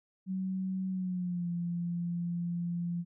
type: tone with pitch glide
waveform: sine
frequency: 188.3 to 172.67 Hz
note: F#3 to F3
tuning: +31 to -19 cents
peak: -31 dBFS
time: 0.26-3.05 s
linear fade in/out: 50 ms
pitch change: -150 cents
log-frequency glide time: 0.89-1.49 s
effects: none